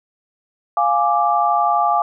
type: chord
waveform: sine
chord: D diminished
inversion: first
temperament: equal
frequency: 698.5 / 830.6 / 1174.7 Hz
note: F5 / Ab5 / D6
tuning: 0 / 0 / 0 cents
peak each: -18 dBFS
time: 0.77-2.02 s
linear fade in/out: 2 ms
effects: none